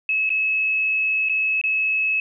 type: tone with dropouts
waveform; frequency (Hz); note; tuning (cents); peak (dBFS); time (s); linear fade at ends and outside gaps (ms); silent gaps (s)
sine; 2584; E7; -35; -18; 0.09-2.2; 2; 0.293-0.302 / 1.288-1.295 / 1.614-1.638
effects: none